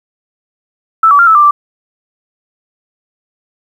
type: tone with pitch steps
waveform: sine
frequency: 1318 / 1147 / 1388 / 1309 / 1184 / 1171 Hz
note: E6 / D6 / F6 / E6 / D6 / D6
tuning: -1 / -41 / -11 / -13 / +14 / -5 cents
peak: -3 dBFS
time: 1.03-1.51 s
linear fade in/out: 5 ms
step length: 80 ms
effects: 7-bit